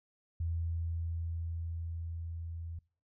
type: tone with level ramp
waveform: sine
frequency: 83.3 Hz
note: E2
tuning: 19 cents sharp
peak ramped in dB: -31 to -39 dBFS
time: 0.4-2.79 s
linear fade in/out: 5 ms
effects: noise-tail reverb RT60 0.5 s tail -26 dB re dry